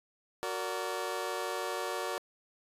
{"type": "chord", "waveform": "20% pulse", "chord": "Gb augmented", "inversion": "none", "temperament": "just", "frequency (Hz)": [370, 462.5, 578.1], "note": ["Gb4", "Bb4", "D5"], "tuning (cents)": [0, -14, -27], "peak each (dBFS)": -33, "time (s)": [0.43, 2.18], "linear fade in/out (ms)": 0, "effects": ["resampled to 32000 Hz"]}